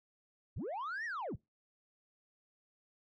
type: linear two-way sweep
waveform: sine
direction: up then down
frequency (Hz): 49 to 1930 to 49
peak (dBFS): -35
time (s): 0.56-1.36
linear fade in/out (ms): 10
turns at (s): 1.05
effects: noise-tail reverb RT60 0.2 s tail -25 dB re dry + tanh soft clip ceiling -36 dBFS